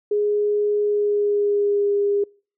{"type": "tone with pitch glide", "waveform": "sine", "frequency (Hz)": [415.3, 405.6], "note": ["G#4", "G#4"], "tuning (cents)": [0, -41], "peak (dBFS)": -17, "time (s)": [0.11, 2.24], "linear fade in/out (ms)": 5, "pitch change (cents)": -41, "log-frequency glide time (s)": [0.83, 1.93], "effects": ["noise-tail reverb RT60 0.4 s tail -26 dB re dry"]}